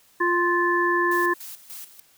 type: harmonic tone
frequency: 349.2 Hz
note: F4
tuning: in tune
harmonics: 1 / 3 / 5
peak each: -23 / -23 / -23 dBFS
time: 0.2-1.34 s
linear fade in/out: 10 ms
type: noise with tremolo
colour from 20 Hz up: blue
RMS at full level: -38 dBFS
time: 1.11-2 s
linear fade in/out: 5 ms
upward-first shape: square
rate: 3.4 Hz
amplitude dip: 75%
effects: white hiss -58 dBFS RMS until 2.17 s